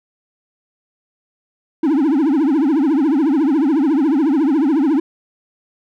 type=tone with vibrato; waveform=triangle; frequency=293.7 Hz; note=D4; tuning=in tune; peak=-10 dBFS; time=1.83-5 s; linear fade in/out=5 ms; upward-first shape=triangle; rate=14 Hz; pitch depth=270 cents each way; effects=none